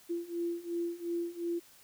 sine beating tone pair, 340.6 / 343.4 Hz, F4 / F4, -43 / -29 cents, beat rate 2.8 Hz, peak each -37 / -35 dBFS, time 0.09-1.6 s, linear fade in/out 20 ms, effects white hiss -59 dBFS RMS until 1.83 s

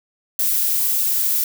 violet noise, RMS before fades -19 dBFS, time 0.39-1.44 s, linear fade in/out 2 ms, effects none

